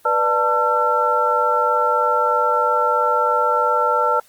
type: tone cluster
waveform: sine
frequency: 490.9 / 594 / 889 / 1352 Hz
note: B4 / D5 / A5 / E6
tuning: -10 / +20 / +18 / +43 cents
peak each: -22 / -23 / -20 / -18 dBFS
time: 0.05-4.2 s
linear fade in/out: 5 ms
effects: white hiss -53 dBFS RMS until 4.28 s + Opus 24 kbps